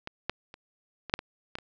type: clicks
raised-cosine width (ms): 0.3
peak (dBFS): -20 / -12 / -29 / -22 / -6 / -21 / -18 / -27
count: 8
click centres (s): 0.074 / 0.296 / 0.541 / 1.097 / 1.139 / 1.191 / 1.554 / 1.586
effects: resampled to 16000 Hz + 8-bit